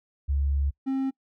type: tone pair in turn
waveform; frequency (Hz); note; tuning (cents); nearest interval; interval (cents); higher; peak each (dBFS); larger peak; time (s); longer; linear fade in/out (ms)
sine / triangle; 70 / 267.2; C#2 / C4; +18 / +36; octave + major seventh; 2318; second; -22; neither; 0.28-0.71 / 0.86-1.11; first; 20
effects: noise-tail reverb RT60 0.1 s tail -24 dB re dry